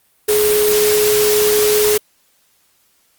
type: tone in noise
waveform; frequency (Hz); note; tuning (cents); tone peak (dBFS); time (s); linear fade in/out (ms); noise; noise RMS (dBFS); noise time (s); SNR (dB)
sine; 421.5; G#4; +26; -12; 0.28-1.98; 10; white; -18; 0.28-1.98; +3
effects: white hiss -58 dBFS RMS until 3.18 s + Opus 32 kbps